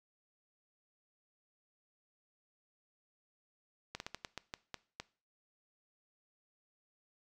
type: slowing click train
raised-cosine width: 0.2 ms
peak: -23 dBFS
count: 9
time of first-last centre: 3.95-5 s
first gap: 51 ms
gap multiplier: 1.26
effects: noise-tail reverb RT60 0.4 s tail -20 dB re dry